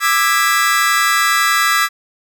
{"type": "chord", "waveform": "40% pulse", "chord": "E dominant seventh", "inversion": "third", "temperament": "just", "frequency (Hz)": [1186.7, 1318.5, 1648.1, 1977.8], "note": ["D6", "E6", "G#6", "B6"], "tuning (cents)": [18, 0, -14, 2], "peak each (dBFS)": -17, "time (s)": [0, 1.89], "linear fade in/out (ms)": 50, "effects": []}